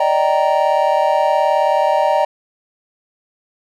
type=chord; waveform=triangle; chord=Eb major seventh; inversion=third; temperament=just; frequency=583.4 / 622.3 / 777.8 / 933.4 Hz; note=D5 / Eb5 / G5 / Bb5; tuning=-12 / 0 / -14 / +2 cents; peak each=-16 dBFS; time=0-2.25 s; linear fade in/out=5 ms; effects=none